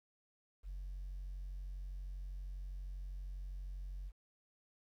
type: tone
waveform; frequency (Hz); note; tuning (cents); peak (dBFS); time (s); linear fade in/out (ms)
sine; 46.25; F#1; 0; -40; 0.63-4.12; 50
effects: tanh soft clip ceiling -40 dBFS + 12-bit